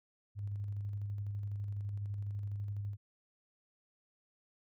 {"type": "tone with tremolo", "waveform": "sine", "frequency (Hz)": 101.7, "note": "G#2", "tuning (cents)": -36, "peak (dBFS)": -35, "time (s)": [0.35, 2.97], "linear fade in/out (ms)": 50, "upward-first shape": "square", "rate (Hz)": 12, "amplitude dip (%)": 25, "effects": []}